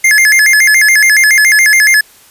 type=tone with vibrato; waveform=square; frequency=1900 Hz; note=A#6; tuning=33 cents sharp; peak=-5 dBFS; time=0.04-2.01 s; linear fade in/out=5 ms; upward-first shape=square; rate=7.1 Hz; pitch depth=180 cents each way; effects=white hiss -42 dBFS RMS until 2.3 s + resampled to 32000 Hz